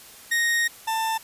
40% pulse tone pair in turn, 1864.7 / 891 Hz, A#6 / A5, 0 / +22 cents, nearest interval octave + minor second, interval 1278 cents, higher first, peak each -19 / -22 dBFS, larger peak first, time 0.31-0.68 / 0.87-1.18 s, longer first, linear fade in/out 10 ms, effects white hiss -46 dBFS RMS until 1.23 s + resampled to 32000 Hz

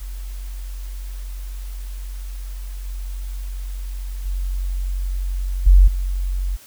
sine tone with level steps, 45.83 Hz, F#1, 16 cents flat, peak -27 / -25 / -20 / -6 / -19 dBFS, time 0-6.57 s, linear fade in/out 20 ms, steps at 2.85 / 4.25 / 5.66 / 5.87 s, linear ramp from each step 10 ms, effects white hiss -46 dBFS RMS until 6.66 s

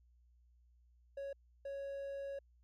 triangle tone bursts at uneven times, 554.4 Hz, C#5, in tune, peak -39 dBFS, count 2, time 1.17-1.33 / 1.65-2.39 s, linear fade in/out 5 ms, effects added 60 Hz sine -65 dBFS peak until 2.63 s

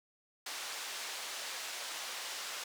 white band-pass noise, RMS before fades -42 dBFS, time 0.46-2.64 s, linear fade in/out 5 ms, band 570 to 6000 Hz, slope 12 dB/octave, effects none

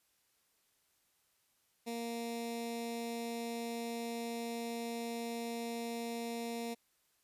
15% pulse tone with notch filter, 233.1 Hz, A#3, in tune, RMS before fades -40 dBFS, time 1.86-6.75 s, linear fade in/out 20 ms, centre 1300 Hz, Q 0.86, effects white hiss -75 dBFS RMS until 7.23 s + resampled to 32000 Hz

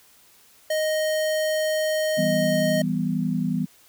square tone, 622.3 Hz, D#5, in tune, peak -22 dBFS, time 0.7-2.82 s, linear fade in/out 5 ms
sine chord, E minor, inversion none, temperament equal, 164.81 / 196 / 246.9 Hz, E3 / G3 / B3, 0 / 0 / 0 cents, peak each -26 dBFS, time 2.17-3.66 s, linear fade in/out 20 ms
effects white hiss -55 dBFS RMS until 3.88 s

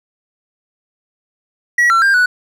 triangle tone with pitch steps, 1924 / 1352 / 1594 / 1478 Hz, B6 / E6 / G6 / F#6, -46 / +43 / +28 / -2 cents, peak -7 dBFS, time 1.78-2.26 s, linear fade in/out 5 ms, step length 120 ms, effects none

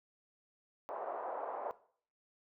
pink band-pass noise, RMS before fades -41 dBFS, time 0.89-1.71 s, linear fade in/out 0 ms, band 550 to 970 Hz, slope 24 dB/octave, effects noise-tail reverb RT60 0.5 s tail -17 dB re dry

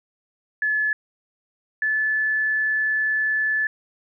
sine tone pair in turn, 1719 / 1735 Hz, A6 / A6, -41 / -25 cents, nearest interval unison, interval 16 cents, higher second, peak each -19 dBFS, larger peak neither, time 0.62-0.93 / 1.82-3.67 s, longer second, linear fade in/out 2 ms, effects none

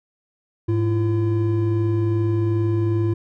triangle tone pair together, 105.65 / 339.5 Hz, G#2 / F4, +30 / -49 cents, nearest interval octave + minor sixth, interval 2021 cents, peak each -17 / -20 dBFS, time 0.68-3.14 s, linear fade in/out 10 ms, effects none

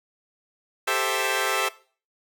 10% pulse chord, A minor seventh, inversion third, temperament equal, 392 / 440 / 523.3 / 659.3 Hz, G4 / A4 / C5 / E5, 0 / 0 / 0 / 0 cents, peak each -20 dBFS, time 0.87-1.69 s, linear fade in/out 10 ms, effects noise-tail reverb RT60 0.4 s tail -18 dB re dry

